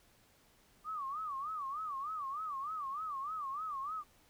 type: tone with vibrato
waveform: sine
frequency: 1174.7 Hz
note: D6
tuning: in tune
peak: -37 dBFS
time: 0.84-4.04 s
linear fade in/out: 50 ms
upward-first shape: sine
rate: 3.3 Hz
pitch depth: 170 cents each way
effects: pink hiss -67 dBFS RMS until 4.29 s